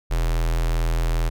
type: tone with notch filter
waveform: square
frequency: 41.2 Hz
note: E1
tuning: in tune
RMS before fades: -21 dBFS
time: 0.1-1.3 s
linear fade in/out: 20 ms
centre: 230 Hz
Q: 1.5
effects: none